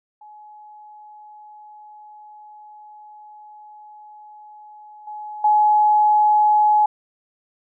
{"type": "tone with level steps", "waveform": "sine", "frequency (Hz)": 845, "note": "G#5", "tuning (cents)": 30, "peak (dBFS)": [-40, -30, -12], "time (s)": [0.21, 6.86], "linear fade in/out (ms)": 5, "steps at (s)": [5.07, 5.44], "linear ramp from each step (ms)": 5, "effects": []}